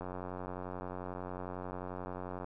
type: click train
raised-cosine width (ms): 1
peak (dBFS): -27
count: 223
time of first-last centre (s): 0.01-2.444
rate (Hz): 91.2
effects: none